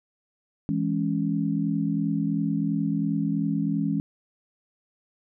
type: chord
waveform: sine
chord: C# minor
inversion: first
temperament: equal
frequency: 164.81 / 207.7 / 277.2 Hz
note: E3 / G#3 / C#4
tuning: 0 / 0 / 0 cents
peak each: -27 dBFS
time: 0.69-4 s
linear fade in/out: 0 ms
effects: none